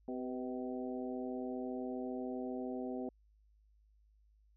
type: harmonic tone with a mistuned harmonic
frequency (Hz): 127.5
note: C3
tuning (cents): -44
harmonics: 2 / 3 / 4 / 5 / 6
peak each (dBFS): -40 / -44 / -46 / -48 / -50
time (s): 0.08-3.09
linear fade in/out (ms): 2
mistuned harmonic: 4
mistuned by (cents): -44
effects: added 52 Hz sine -65 dBFS peak until 4.56 s